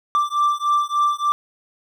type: beating tone pair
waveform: triangle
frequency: 1174.7 / 1178.1 Hz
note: D6 / D6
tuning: 0 / +5 cents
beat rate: 3.4 Hz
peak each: -18 dBFS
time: 0.15-1.32 s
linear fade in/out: 0 ms
effects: none